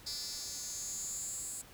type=tone with high-pass filter sweep; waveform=10% pulse; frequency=291.3 Hz; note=D4; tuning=14 cents flat; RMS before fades=-41 dBFS; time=0.06-1.62 s; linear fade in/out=10 ms; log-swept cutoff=5100 to 8300 Hz; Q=5.9; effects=pink hiss -56 dBFS RMS until 1.73 s